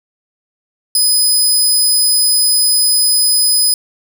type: tone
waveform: 15% pulse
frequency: 5010 Hz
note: D#8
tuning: 11 cents sharp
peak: -4 dBFS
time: 0.95-3.74 s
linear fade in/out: 2 ms
effects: none